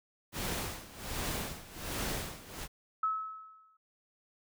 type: noise with tremolo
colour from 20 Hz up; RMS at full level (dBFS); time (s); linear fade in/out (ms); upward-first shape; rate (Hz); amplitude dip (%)
pink; -35; 0.32-2.68; 50; sine; 1.3; 85
type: tone with exponential decay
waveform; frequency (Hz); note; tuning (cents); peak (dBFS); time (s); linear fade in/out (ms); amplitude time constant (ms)
sine; 1294; E6; -32; -26; 3.03-3.77; 5; 160
effects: none